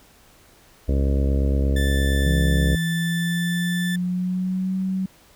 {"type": "harmonic tone", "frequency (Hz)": 68.6, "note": "C#2", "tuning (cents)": -17, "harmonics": [1, 2, 3, 4, 5, 6, 7, 8, 9], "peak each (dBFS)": [-18, -28, -30, -29, -36, -35, -33, -37, -38], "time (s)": [0.88, 2.76], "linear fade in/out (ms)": 10}
{"type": "tone", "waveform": "30% pulse", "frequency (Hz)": 1760, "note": "A6", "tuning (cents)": 0, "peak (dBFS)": -25, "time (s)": [1.76, 3.96], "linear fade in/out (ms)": 5}
{"type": "tone with pitch glide", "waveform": "sine", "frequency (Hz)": [165.2, 188.67], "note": ["E3", "F#3"], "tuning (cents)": [4, 34], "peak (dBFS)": -21, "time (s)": [2.26, 5.06], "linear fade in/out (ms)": 5, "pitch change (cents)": 230, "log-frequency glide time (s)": [2.79, 4.77]}
{"effects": ["pink hiss -53 dBFS RMS until 5.35 s"]}